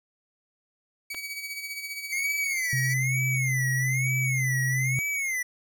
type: tone with tremolo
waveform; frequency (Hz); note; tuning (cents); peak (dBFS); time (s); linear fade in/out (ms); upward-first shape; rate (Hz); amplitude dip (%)
sawtooth; 2272; C#7; +42; -28; 1.1-2.94; 5; sine; 15; 55
type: clicks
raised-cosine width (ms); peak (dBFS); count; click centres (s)
0.3; -25; 2; 1.145 / 1.148
type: tone with vibrato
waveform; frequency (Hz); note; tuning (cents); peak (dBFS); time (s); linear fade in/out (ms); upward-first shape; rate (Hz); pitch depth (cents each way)
square; 2093; C7; 0; -27; 2.12-5.43; 10; sine; 1.1; 160
type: tone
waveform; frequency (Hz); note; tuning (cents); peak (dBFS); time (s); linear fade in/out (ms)
sine; 130.81; C3; 0; -25; 2.73-4.99; 0
effects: none